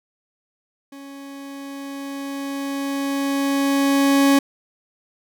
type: tone with level ramp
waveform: 40% pulse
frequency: 277.2 Hz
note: C#4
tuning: in tune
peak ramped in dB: -36 to -11 dBFS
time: 0.92-4.39 s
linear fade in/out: 5 ms
effects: none